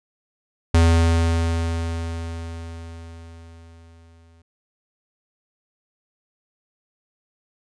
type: tone with exponential decay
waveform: square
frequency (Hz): 83.1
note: E2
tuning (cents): +15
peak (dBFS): -12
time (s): 0.74-4.42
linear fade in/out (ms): 5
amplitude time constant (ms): 800
effects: resampled to 22050 Hz